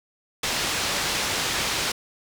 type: low-pass noise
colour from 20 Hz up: white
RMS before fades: -26 dBFS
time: 0.43-1.92 s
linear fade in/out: 5 ms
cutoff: 5300 Hz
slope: 12 dB/octave
effects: none